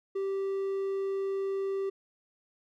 triangle tone, 390 Hz, G4, 9 cents flat, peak -27 dBFS, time 0.15-1.9 s, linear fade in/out 10 ms, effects none

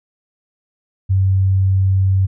sine tone, 95.6 Hz, G2, 43 cents flat, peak -11 dBFS, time 1.09-2.27 s, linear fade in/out 20 ms, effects none

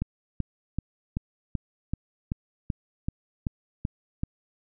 click train, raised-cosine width 5 ms, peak -15 dBFS, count 12, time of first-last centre 0.02-4.235 s, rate 2.61 Hz, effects none

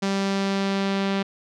sawtooth tone with low-pass filter sweep, 196 Hz, G3, in tune, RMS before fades -24 dBFS, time 0.02-1.23 s, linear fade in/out 10 ms, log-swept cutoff 5700 to 3700 Hz, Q 1.4, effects none

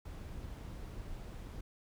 brown noise, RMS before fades -45 dBFS, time 0.05-1.61 s, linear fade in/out 5 ms, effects none

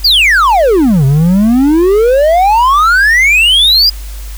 triangle exponential two-way sweep, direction down then up, 4978 to 130.81 to 4978 Hz, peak -3 dBFS, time 0.04-3.9 s, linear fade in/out 10 ms, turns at 1.05 s, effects added 50 Hz sine -21 dBFS peak until 4.37 s + white hiss -34 dBFS RMS until 4.37 s

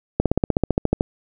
slowing click train, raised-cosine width 2 ms, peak -3 dBFS, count 13, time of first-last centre 0.2-1.009 s, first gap 57 ms, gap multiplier 1.03, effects none

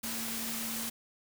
sine tone in noise, 227.6 Hz, A#3, 41 cents flat, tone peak -41 dBFS, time 0.03-0.9 s, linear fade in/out 10 ms, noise white, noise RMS -37 dBFS, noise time 0.03-0.9 s, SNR -7 dB, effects none

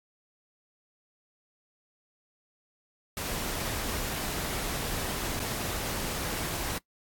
pink noise with dropouts, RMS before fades -33 dBFS, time 3.17-6.78 s, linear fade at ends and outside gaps 1 ms, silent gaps 5.394-5.4 s, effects noise-tail reverb RT60 0.1 s tail -22 dB re dry + AAC 64 kbps

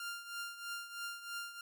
sawtooth tone with tremolo, 1396.9 Hz, F6, in tune, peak -35 dBFS, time 0-1.61 s, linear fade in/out 2 ms, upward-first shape triangle, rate 3.1 Hz, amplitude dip 75%, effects none

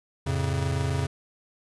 square chord, F augmented, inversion none, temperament just, 87.31 / 109.13 / 136.42 Hz, F2 / A2 / C#3, 0 / -14 / -27 cents, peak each -29 / -34 / -28 dBFS, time 0.26-1.07 s, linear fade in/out 10 ms, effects resampled to 24000 Hz + 10-bit

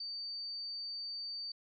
sine tone, 4600 Hz, D8, 37 cents flat, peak -39 dBFS, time 0-1.52 s, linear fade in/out 5 ms, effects none

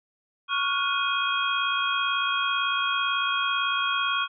sine tone cluster, 1112 / 1408 / 1466 / 2494 / 3263 Hz, C#6 / F6 / F#6 / D#7 / G#7, +5 / +14 / -16 / +3 / -31 cents, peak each -27 / -30 / -32 / -31 / -29 dBFS, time 0.48-4.28 s, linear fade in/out 50 ms, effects none

